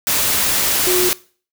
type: tone in noise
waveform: sine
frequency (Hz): 362.6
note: F#4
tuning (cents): -35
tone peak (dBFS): -16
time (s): 0.87-1.09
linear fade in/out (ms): 0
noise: white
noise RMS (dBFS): -17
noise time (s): 0.07-1.13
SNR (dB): -2
effects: noise-tail reverb RT60 0.4 s tail -20 dB re dry